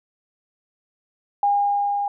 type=tone with level ramp; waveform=sine; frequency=811 Hz; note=G#5; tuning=41 cents flat; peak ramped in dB=-15 to -21 dBFS; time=1.43-2.08 s; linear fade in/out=2 ms; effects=none